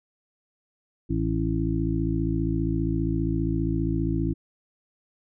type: harmonic tone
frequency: 55 Hz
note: A1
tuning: in tune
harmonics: 1 / 2 / 3 / 5 / 6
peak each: -29 / -29 / -29 / -29 / -29 dBFS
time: 1.09-4.34 s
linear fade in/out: 20 ms
effects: none